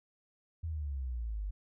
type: exponential sweep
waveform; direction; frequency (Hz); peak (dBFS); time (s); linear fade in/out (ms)
sine; down; 84 to 47.98; -34; 0.63-1.51; 10
effects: none